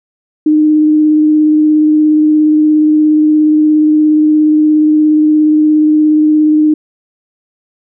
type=tone with vibrato; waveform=sine; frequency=305.9 Hz; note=D#4; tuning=29 cents flat; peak=-5 dBFS; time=0.46-6.74 s; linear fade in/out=5 ms; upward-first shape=sine; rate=17 Hz; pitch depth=12 cents each way; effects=none